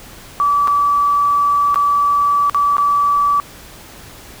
sine tone with dropouts, 1152 Hz, D6, 34 cents flat, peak -11 dBFS, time 0.4-3.4 s, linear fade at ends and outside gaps 0 ms, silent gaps 0.674-0.68 / 1.744-1.758 / 2.497-2.546 / 2.768-2.782 s, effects pink hiss -38 dBFS RMS until 4.4 s

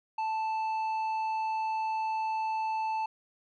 sine tone with tanh clipping, 880 Hz, A5, in tune, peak -30 dBFS, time 0.18-3.06 s, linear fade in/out 5 ms, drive 7 dB, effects none

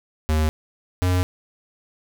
square tone pair in turn, 77.78 / 90.74 Hz, D#2 / F#2, 0 / -33 cents, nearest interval minor third, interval 267 cents, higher second, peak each -18 dBFS, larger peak neither, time 0.29-0.49 / 1.02-1.23 s, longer second, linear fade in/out 0 ms, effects none

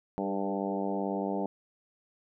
harmonic tone with a mistuned harmonic, 98 Hz, G2, in tune, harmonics 2 / 3 / 4 / 5 / 6 / 7 / 8 / 9, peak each -34 / -36 / -37 / -38 / -39 / -39 / -40 / -41 dBFS, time 0.18-1.46 s, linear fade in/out 0 ms, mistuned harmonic 4, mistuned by +20 cents, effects none

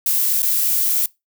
violet noise with dropouts, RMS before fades -18 dBFS, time 0.06-1.06 s, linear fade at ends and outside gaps 2 ms, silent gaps 0.421-0.428 s, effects noise-tail reverb RT60 0.2 s tail -22 dB re dry

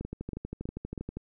two click trains, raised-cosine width 3 ms, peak -23 / -23 dBFS, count 15 / 4, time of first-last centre 0.05-1.17 / 0.01-0.978 s, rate 12.5 / 3.1 Hz, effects none

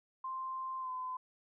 sine tone with pitch glide, 1046.5 to 1020.2 Hz, C6 to C6, 0 to -44 cents, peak -37 dBFS, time 0.24-1.17 s, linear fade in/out 5 ms, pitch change -44 cents, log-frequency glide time 0.8-0.9 s, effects none

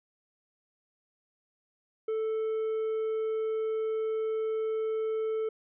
triangle tone, 440 Hz, A4, in tune, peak -26 dBFS, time 2.08-5.49 s, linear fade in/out 5 ms, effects resampled to 8000 Hz

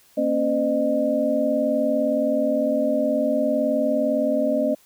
sine tone cluster, 233.2 / 272.7 / 511 / 609 Hz, A#3 / C#4 / C5 / D#5, +1 / -28 / -41 / -37 cents, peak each -26 / -24 / -29 / -21 dBFS, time 0.17-4.75 s, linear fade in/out 10 ms, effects white hiss -56 dBFS RMS until 4.85 s

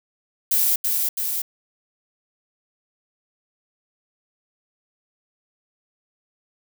violet noise with echo, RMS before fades -19 dBFS, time 0.51-0.76 s, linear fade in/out 5 ms, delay 330 ms, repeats 2, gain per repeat -3 dB, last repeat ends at 1.42 s, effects none

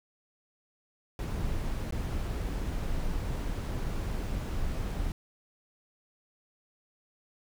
brown noise with dropouts, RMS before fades -32 dBFS, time 1.19-5.12 s, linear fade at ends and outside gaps 1 ms, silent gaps 1.909-1.923 s, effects none

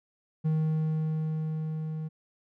triangle tone with level ramp, 157 Hz, D#3, 16 cents sharp, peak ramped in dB -21 to -30 dBFS, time 0.44-2.09 s, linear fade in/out 20 ms, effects none

